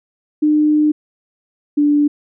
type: tone pair in turn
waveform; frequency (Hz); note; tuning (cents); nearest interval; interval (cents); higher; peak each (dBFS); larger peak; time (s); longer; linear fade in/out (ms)
sine; 302.2 / 292.9; D4 / D4; +50 / -5; minor second; 55; first; -10; neither; 0.42-0.92 / 1.77-2.08; first; 10
effects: none